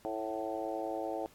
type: harmonic tone with a mistuned harmonic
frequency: 110 Hz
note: A2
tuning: in tune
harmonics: 3 / 4 / 5 / 6 / 7 / 8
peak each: -40 / -42 / -40 / -41 / -40 / -47 dBFS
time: 0.05-1.26 s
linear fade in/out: 0 ms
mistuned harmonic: 7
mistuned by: -23 cents
effects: pink hiss -62 dBFS RMS until 1.34 s + AAC 64 kbps